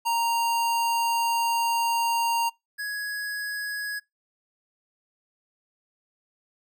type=tone pair in turn; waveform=square; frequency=930 / 1670.5 Hz; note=A#5 / G#6; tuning=-4 / +10 cents; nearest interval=minor seventh; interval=1014 cents; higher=second; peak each=-23 / -30 dBFS; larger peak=first; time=0.05-2.5 / 2.78-4 s; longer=first; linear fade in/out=20 ms; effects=noise-tail reverb RT60 0.2 s tail -25 dB re dry